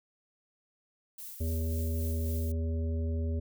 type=noise with tremolo; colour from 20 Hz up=violet; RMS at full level=-43 dBFS; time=1.18-2.52 s; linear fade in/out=5 ms; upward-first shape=sine; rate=3.7 Hz; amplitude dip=35%
type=harmonic tone; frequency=81.3 Hz; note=E2; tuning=23 cents flat; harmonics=1 / 3 / 5 / 7; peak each=-29 / -39 / -43 / -46 dBFS; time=1.4-3.4 s; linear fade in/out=10 ms
effects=none